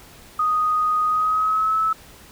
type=tone with pitch glide; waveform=sine; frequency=1244 to 1302.8 Hz; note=D#6 to E6; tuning=-1 to -21 cents; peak=-17 dBFS; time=0.39-1.93 s; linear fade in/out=5 ms; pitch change=+80 cents; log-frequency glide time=1.07-1.8 s; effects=pink hiss -46 dBFS RMS until 2.31 s